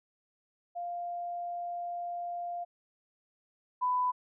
sine tone pair in turn, 698.5 / 997.4 Hz, F5 / B5, 0 / +17 cents, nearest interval tritone, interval 617 cents, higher second, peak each -34 / -26 dBFS, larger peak second, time 0.75-2.65 / 3.81-4.12 s, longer first, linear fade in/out 20 ms, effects none

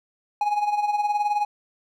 triangle tone with tremolo, 830.6 Hz, G#5, in tune, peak -16 dBFS, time 0.41-1.45 s, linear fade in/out 2 ms, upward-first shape sine, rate 19 Hz, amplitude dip 65%, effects none

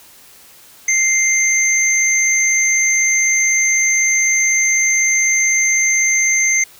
sine tone pair together, 2093 / 6272 Hz, C7 / G8, 0 / 0 cents, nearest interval octave + perfect fifth, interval 1900 cents, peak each -14 dBFS, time 0.88-6.64 s, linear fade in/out 5 ms, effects tanh soft clip ceiling -4 dBFS + white hiss -44 dBFS RMS until 6.79 s

